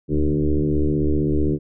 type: tone with frequency modulation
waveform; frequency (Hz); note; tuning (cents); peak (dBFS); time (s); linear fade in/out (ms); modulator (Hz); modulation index
sine; 149.5; D3; +31; -16; 0.08-1.59; 50; 75.6; 3.3
effects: none